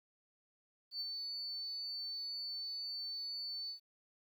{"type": "tone with ADSR envelope", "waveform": "sine", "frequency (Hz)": 4501, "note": "C#8", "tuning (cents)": 26, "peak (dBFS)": -35, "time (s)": [0.91, 3.8], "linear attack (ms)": 95, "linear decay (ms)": 29, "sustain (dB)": -4, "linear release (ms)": 110, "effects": ["tanh soft clip ceiling -33 dBFS", "12-bit"]}